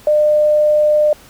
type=tone; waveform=sine; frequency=602 Hz; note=D5; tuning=43 cents sharp; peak=-9 dBFS; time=0.07-1.13 s; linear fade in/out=2 ms; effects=pink hiss -43 dBFS RMS until 1.29 s